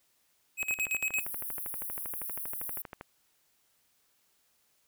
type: tone with tremolo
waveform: square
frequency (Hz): 2547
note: D#7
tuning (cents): +40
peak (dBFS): -28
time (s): 0.57-1.25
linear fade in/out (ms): 50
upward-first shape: square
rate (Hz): 8.8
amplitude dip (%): 80
type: click train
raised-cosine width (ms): 0.5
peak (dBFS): -26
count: 31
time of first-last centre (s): 0.63-3.011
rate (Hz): 12.6
type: high-pass noise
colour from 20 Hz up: white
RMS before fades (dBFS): -38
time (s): 1.17-2.82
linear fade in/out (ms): 5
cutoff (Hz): 10000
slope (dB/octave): 96
effects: white hiss -71 dBFS RMS until 4.87 s